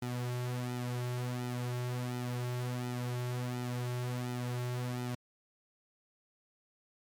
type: tone with flanger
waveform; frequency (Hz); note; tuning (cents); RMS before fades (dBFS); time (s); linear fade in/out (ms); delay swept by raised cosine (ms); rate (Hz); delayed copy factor
sawtooth; 123.47; B2; 0; -36; 0.02-5.15; 5; 1.8 to 4.2; 1.4; -0.7
effects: MP3 96 kbps